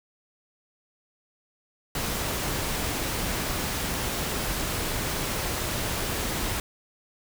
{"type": "noise", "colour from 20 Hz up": "pink", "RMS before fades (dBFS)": -29, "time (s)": [1.95, 6.6], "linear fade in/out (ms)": 2, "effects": []}